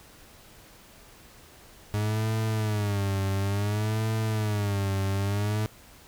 40% pulse tone with vibrato, 103.83 Hz, G#2, in tune, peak -24 dBFS, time 1.94-5.66 s, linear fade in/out 0 ms, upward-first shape sine, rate 0.57 Hz, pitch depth 110 cents each way, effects pink hiss -52 dBFS RMS until 6.07 s

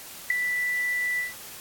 sine tone with ADSR envelope, 1975.5 Hz, B6, in tune, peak -15 dBFS, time 0.3-1.34 s, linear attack 4 ms, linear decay 8 ms, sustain -9 dB, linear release 150 ms, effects white hiss -42 dBFS RMS until 1.6 s + AAC 64 kbps

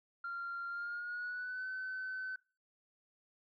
sine tone with pitch glide, 1386 to 1520.2 Hz, F6 to F#6, -14 to +46 cents, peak -37 dBFS, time 0.24-2.36 s, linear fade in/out 5 ms, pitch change +160 cents, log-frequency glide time 0.68-1.67 s, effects noise-tail reverb RT60 0.3 s tail -20 dB re dry + tanh soft clip ceiling -35 dBFS

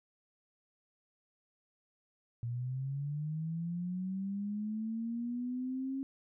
sine linear sweep, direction up, 116.54 to 271.8 Hz, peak -34 dBFS, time 2.43-6.03 s, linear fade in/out 0 ms, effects none

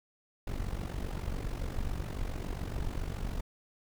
brown noise with amplitude modulation, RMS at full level -32 dBFS, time 0.47-3.41 s, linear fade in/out 5 ms, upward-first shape sine, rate 47.2 Hz, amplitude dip 75%, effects none

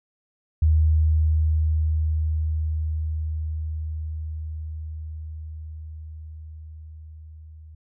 sine tone with level ramp, 78.2 Hz, D#2, 9 cents sharp, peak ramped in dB -14 to -41 dBFS, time 0.62-7.75 s, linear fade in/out 5 ms, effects none

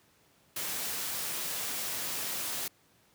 white noise, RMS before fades -35 dBFS, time 0.56-2.68 s, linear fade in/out 5 ms, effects pink hiss -65 dBFS RMS until 3.14 s + high-pass 100 Hz 12 dB/octave

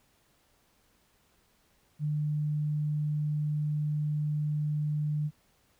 sine tone, 150 Hz, D3, 37 cents sharp, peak -27 dBFS, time 1.99-5.31 s, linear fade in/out 50 ms, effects pink hiss -68 dBFS RMS until 5.79 s

